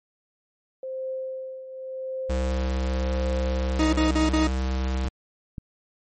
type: tone with tremolo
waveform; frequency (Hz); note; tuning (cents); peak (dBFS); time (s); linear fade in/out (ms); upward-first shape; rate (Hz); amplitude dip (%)
sine; 523.3; C5; 0; -27; 0.83-4.08; 2; triangle; 0.9; 70
type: tone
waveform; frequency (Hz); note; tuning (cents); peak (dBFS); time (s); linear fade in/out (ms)
square; 65; C2; -11; -24; 2.29-5.09; 10
type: tone bursts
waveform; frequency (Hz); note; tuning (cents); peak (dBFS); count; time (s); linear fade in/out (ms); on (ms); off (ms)
40% pulse; 312.9; D#4; +10; -19; 4; 3.79-4.473; 5; 140; 41
type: clicks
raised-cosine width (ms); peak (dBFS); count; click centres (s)
5; -21; 2; 5.053 / 5.582
effects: MP3 32 kbps